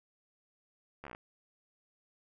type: slowing click train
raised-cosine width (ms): 0.5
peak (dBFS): -30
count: 8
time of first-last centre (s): 1.04-1.149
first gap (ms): 13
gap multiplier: 1.06
effects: none